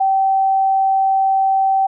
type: tone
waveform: sine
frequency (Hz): 773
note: G5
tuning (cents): -24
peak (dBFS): -12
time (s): 0-1.87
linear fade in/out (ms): 10
effects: none